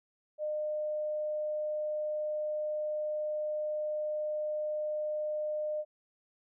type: tone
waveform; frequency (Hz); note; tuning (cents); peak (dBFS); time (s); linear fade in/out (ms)
sine; 607; D#5; -43; -31; 0.38-5.85; 50
effects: none